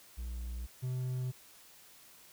triangle tone pair in turn, 60 / 127.47 Hz, B1 / C3, -49 / -45 cents, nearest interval octave + minor second, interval 1304 cents, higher second, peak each -35 / -31 dBFS, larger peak second, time 0.17-0.67 / 0.82-1.32 s, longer neither, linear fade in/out 20 ms, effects white hiss -58 dBFS RMS until 2.32 s

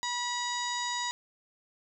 harmonic tone with a mistuned harmonic, 973 Hz, B5, 26 cents flat, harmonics 1 / 2 / 3 / 4 / 5 / 6 / 7 / 8, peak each -34 / -37 / -46 / -37 / -41 / -49 / -39 / -51 dBFS, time 0.03-1.11 s, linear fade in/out 0 ms, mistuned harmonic 4, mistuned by -41 cents, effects none

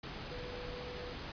sine tone in noise, 492.5 Hz, B4, 5 cents flat, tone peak -45 dBFS, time 0.31-1.13 s, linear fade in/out 5 ms, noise pink, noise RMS -44 dBFS, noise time 0.03-1.32 s, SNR -4 dB, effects resampled to 11025 Hz

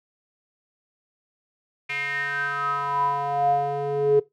square tone with band-pass filter sweep, 141.9 Hz, C#3, 41 cents sharp, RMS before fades -24 dBFS, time 1.89-4.2 s, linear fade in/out 10 ms, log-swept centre 2300 to 420 Hz, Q 8.9, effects noise-tail reverb RT60 0.2 s tail -20 dB re dry

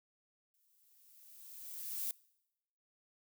violet noise with exponential growth, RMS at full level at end -37 dBFS, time 0.54-2.11 s, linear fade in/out 0 ms, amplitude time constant 340 ms, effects noise-tail reverb RT60 0.9 s tail -24 dB re dry

